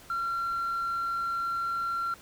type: tone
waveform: sine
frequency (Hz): 1369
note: F6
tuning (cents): -35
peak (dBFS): -26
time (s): 0.1-2.14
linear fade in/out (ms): 2
effects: tanh soft clip ceiling -26 dBFS + pink hiss -52 dBFS RMS until 2.21 s